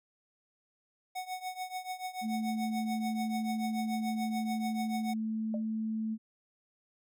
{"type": "tone with tremolo", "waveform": "square", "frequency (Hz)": 740, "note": "F#5", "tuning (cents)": 0, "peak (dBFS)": -34, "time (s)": [1.15, 5.14], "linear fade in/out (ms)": 10, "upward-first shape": "triangle", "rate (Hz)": 6.9, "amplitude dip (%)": 90}
{"type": "tone", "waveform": "sine", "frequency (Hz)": 220, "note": "A3", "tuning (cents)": 0, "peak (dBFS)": -31, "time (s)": [2.21, 6.18], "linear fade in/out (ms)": 50}
{"type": "tone with exponential decay", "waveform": "sine", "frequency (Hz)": 599, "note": "D5", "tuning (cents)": 34, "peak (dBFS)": -33, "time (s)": [5.54, 5.65], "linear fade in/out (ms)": 2, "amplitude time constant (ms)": 22}
{"effects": []}